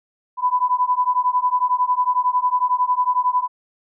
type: beating tone pair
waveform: sine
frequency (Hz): 992 / 1003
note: B5 / B5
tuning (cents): +7 / +26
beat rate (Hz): 11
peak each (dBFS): -19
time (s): 0.37-3.48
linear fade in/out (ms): 50
effects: none